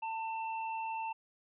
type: tone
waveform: square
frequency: 894 Hz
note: A5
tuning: 27 cents sharp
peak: -36 dBFS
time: 0.02-1.13 s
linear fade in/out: 10 ms
effects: resampled to 8000 Hz